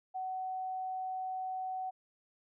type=tone; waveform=sine; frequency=750 Hz; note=F#5; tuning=23 cents sharp; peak=-35 dBFS; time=0.14-1.91 s; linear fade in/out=20 ms; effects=none